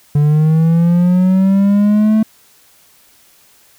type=linear sweep; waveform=triangle; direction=up; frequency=145 to 220 Hz; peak=-6 dBFS; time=0.15-2.23 s; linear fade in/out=5 ms; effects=white hiss -49 dBFS RMS until 3.78 s